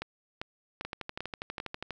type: two click trains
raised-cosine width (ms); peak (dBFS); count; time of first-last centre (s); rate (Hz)
0.3; -20 / -19; 14 / 5; 0.85-1.907 / 0.02-1.601; 12.3 / 2.53
effects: none